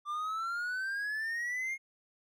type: exponential sweep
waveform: triangle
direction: up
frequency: 1174.7 to 2155 Hz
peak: -31 dBFS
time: 0.05-1.78 s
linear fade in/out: 50 ms
effects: none